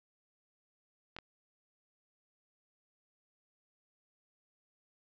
clicks, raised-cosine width 0.3 ms, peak -28 dBFS, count 2, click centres 1.165 / 1.187 s, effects resampled to 16000 Hz

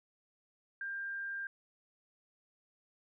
sine tone, 1594 Hz, G6, 28 cents sharp, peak -37 dBFS, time 0.81-1.47 s, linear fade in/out 2 ms, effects none

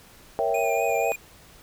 sine chord, A# diminished seventh, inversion none, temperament equal, 466.2 / 554.4 / 659.3 / 784 Hz, A#4 / C#5 / E5 / G5, 0 / 0 / 0 / 0 cents, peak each -27 / -28 / -26 / -27 dBFS, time 0.39-1.12 s, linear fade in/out 0 ms
square tone with vibrato, 2446 Hz, D#7, 30 cents flat, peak -31 dBFS, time 0.54-1.16 s, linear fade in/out 5 ms, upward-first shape triangle, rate 4.1 Hz, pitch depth 45 cents each way
effects pink hiss -51 dBFS RMS until 1.62 s

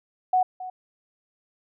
sine tone with echo, 740 Hz, F#5, in tune, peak -17 dBFS, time 0.33-0.43 s, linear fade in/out 5 ms, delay 270 ms, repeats 1, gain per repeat -15 dB, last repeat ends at 0.7 s, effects none

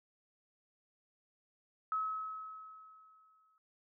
sine tone with exponential decay, 1286 Hz, E6, 43 cents flat, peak -31 dBFS, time 1.92-3.58 s, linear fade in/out 1 ms, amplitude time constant 360 ms, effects noise-tail reverb RT60 0.1 s tail -21 dB re dry

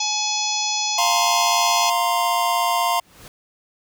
harmonic tone, 848 Hz, G#5, 36 cents sharp, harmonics 1 / 3 / 4 / 5 / 6 / 7 / 8, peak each -27 / -29 / -28 / -30 / -27 / -26 / -31 dBFS, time 0-1.9 s, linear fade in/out 5 ms
square chord, F suspended fourth, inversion none, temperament just, 698.5 / 931.3 / 1047.7 Hz, F5 / Bb5 / C6, 0 / -2 / +2 cents, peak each -23 dBFS, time 0.98-3 s, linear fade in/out 5 ms
pink noise with exponential growth, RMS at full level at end -39 dBFS, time 2.77-3.28 s, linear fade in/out 1 ms, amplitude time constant 110 ms
effects none

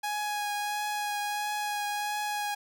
sawtooth tone with vibrato, 830.6 Hz, G#5, in tune, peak -26 dBFS, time 0.03-2.55 s, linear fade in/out 10 ms, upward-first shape triangle, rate 1.5 Hz, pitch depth 16 cents each way, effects none

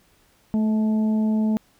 harmonic tone with a mistuned harmonic, 217.3 Hz, A3, 21 cents flat, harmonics 1 / 2 / 3 / 4, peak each -18 / -36 / -36 / -40 dBFS, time 0.54-1.57 s, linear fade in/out 0 ms, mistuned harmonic 3, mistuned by -22 cents, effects pink hiss -60 dBFS RMS until 1.79 s

